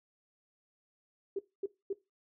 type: tone bursts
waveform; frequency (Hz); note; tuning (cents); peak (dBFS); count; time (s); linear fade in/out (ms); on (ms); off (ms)
sine; 392; G4; 0; -31; 3; 1.36-1.93; 5; 30; 240
effects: noise-tail reverb RT60 0.2 s tail -17 dB re dry